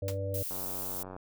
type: harmonic tone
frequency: 97.6 Hz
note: G2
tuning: 7 cents flat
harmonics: 1 / 3 / 5 / 6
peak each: -33 / -45 / -38 / -38 dBFS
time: 0.02-0.43 s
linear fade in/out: 5 ms
type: noise with exponential decay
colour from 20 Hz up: white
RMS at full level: -34 dBFS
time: 0.08-0.18 s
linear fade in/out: 2 ms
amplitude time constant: 20 ms
type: noise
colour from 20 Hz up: violet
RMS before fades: -37 dBFS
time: 0.34-1.03 s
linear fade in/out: 2 ms
type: click train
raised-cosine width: 1 ms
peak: -29 dBFS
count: 62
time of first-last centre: 0.51-1.165 s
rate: 93.2 Hz
effects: none